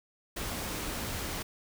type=tone in noise; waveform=sine; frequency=311.1 Hz; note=D#4; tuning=in tune; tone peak=-45 dBFS; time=0.68-0.91 s; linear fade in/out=10 ms; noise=pink; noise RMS=-36 dBFS; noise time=0.36-1.43 s; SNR=-12 dB; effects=none